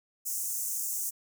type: high-pass noise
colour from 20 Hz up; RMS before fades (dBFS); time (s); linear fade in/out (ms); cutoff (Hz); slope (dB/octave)
pink; -33; 0.25-1.11; 20; 6300; 48
effects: none